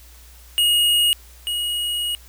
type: tone pair in turn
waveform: square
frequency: 2874 / 2892 Hz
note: F7 / F#7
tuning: +49 / -40 cents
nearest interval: unison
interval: 11 cents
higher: second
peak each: -15 / -22 dBFS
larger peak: first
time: 0.58-1.13 / 1.47-2.15 s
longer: second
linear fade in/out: 0 ms
effects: added 60 Hz sine -44 dBFS peak until 2.28 s + white hiss -49 dBFS RMS until 2.28 s